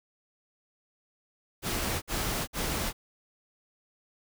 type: noise bursts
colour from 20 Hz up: pink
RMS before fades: -31 dBFS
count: 3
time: 1.62-2.93 s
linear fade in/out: 50 ms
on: 400 ms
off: 55 ms
effects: none